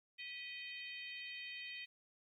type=harmonic tone with a mistuned harmonic; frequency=622.3 Hz; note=D#5; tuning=in tune; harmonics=3 / 4 / 5 / 6 / 7; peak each=-52 / -48 / -52 / -57 / -57 dBFS; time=0.18-1.86 s; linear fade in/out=20 ms; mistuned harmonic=3; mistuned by=+82 cents; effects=13-bit